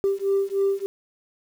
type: beating tone pair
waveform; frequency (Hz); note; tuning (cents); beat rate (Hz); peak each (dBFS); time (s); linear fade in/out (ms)
sine; 392 / 395.3; G4 / G4; 0 / +15; 3.3; -22; 0.04-0.86; 0
effects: tanh soft clip ceiling -15 dBFS + 8-bit